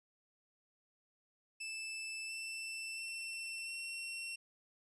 sawtooth tone with pitch steps, 2637 / 2665 / 2692 / 2721 Hz, E7 / E7 / E7 / F7, 0 / +18 / +36 / -46 cents, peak -38 dBFS, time 1.6-4.36 s, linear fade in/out 10 ms, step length 690 ms, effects resampled to 24000 Hz

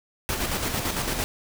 pink noise with tremolo, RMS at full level -26 dBFS, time 0.29-1.24 s, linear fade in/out 0 ms, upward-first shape square, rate 8.9 Hz, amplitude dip 40%, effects none

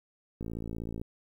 click train, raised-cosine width 3 ms, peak -25 dBFS, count 35, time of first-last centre 0.41-1.015 s, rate 56.2 Hz, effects 10-bit

